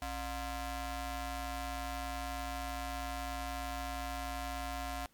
sawtooth ring-modulated tone, 329.6 Hz, E4, in tune, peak -30 dBFS, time 0.02-5.06 s, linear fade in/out 0 ms, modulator 388 Hz, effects pink hiss -69 dBFS RMS until 5.13 s + MP3 96 kbps

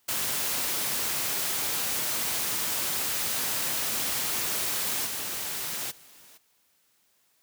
white noise with level steps, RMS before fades -29 / -33 / -53 dBFS, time 0.08-6.38 s, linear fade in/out 10 ms, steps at 5.05 / 5.9 s, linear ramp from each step 20 ms, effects white hiss -68 dBFS RMS until 7.42 s + high-pass 80 Hz 12 dB/octave

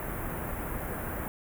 pink band-stop noise, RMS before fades -35 dBFS, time 0-1.28 s, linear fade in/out 0 ms, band 1900 to 12000 Hz, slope 24 dB/octave, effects none

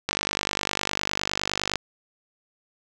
click train, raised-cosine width 0.2 ms, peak -6 dBFS, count 84, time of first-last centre 0.09-1.757 s, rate 49.8 Hz, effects none

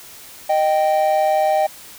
triangle tone pair together, 619.1 / 780 Hz, D#5 / G5, -9 / -9 cents, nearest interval major third, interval 400 cents, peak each -15 dBFS, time 0.49-1.67 s, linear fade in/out 10 ms, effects white hiss -40 dBFS RMS until 1.98 s

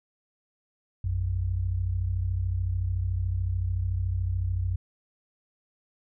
sine tone pair together, 58 / 91.7 Hz, A#1 / F#2, -8 / -15 cents, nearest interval minor sixth, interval 793 cents, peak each -30 / -26 dBFS, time 1.04-4.76 s, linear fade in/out 5 ms, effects none

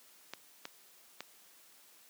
clicks, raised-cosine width 0.2 ms, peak -23 dBFS, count 3, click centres 0.336 / 0.654 / 1.206 s, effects white hiss -61 dBFS RMS until 2.09 s + high-pass 200 Hz 12 dB/octave

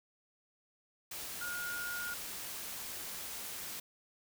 sine tone in noise, 1429 Hz, F6, 39 cents sharp, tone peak -38 dBFS, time 1.41-2.14 s, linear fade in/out 5 ms, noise white, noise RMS -43 dBFS, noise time 1.11-3.8 s, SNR +2 dB, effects none

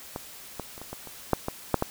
clicks, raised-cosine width 1 ms, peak -18 / -18 / -29 / -26 / -21 / -27 / -6 / -14 / -6 / -10 dBFS, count 10, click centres 0.161 / 0.597 / 0.779 / 0.816 / 0.93 / 1.073 / 1.333 / 1.484 / 1.743 / 1.824 s, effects white hiss -45 dBFS RMS until 1.9 s

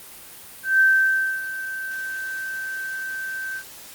sine tone with ADSR envelope, 1554 Hz, G6, 16 cents flat, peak -12 dBFS, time 0.63-3.64 s, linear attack 170 ms, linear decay 610 ms, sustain -15 dB, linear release 77 ms, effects white hiss -42 dBFS RMS until 3.94 s + Opus 32 kbps

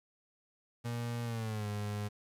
35% pulse tone with pitch glide, 118.5 to 103.76 Hz, A#2 to G#2, +29 to -1 cents, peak -33 dBFS, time 0.84-2.09 s, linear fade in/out 20 ms, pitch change -230 cents, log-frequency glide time 1.24-1.67 s, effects resampled to 32000 Hz + 10-bit

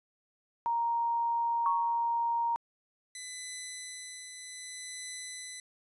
sine tone, 934 Hz, A#5, 3 cents sharp, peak -27 dBFS, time 0.66-2.56 s, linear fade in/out 0 ms
sine tone with exponential decay, 1108.7 Hz, C#6, in tune, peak -25 dBFS, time 1.66-2.17 s, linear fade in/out 1 ms, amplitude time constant 110 ms
5% pulse tone with tremolo, 2004 Hz, B6, 25 cents sharp, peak -27 dBFS, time 3.15-5.6 s, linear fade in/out 2 ms, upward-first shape triangle, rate 0.64 Hz, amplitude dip 45%
effects resampled to 24000 Hz

